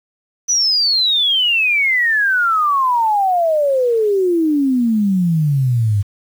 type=exponential sweep; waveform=sine; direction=down; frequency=6020 to 98 Hz; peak=-12 dBFS; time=0.48-6.03 s; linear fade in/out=20 ms; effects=7-bit